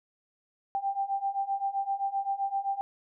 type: beating tone pair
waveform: sine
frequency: 784 / 791.7 Hz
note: G5 / G5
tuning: 0 / +17 cents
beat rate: 7.7 Hz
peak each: -32 / -30 dBFS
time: 0.75-2.81 s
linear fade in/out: 0 ms
effects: none